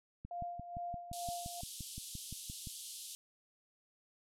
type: click train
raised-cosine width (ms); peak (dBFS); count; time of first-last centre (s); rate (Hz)
5; -33; 15; 0.25-2.672; 5.78
type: tone with tremolo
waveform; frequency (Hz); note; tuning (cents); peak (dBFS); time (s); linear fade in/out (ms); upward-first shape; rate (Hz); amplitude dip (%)
sine; 698.5; F5; 0; -38; 0.31-1.61; 2; sine; 2.3; 65
type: band-pass noise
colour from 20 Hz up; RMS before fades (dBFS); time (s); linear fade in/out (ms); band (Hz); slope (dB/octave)
white; -48; 1.13-3.15; 0; 3000 to 12000; 48
effects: none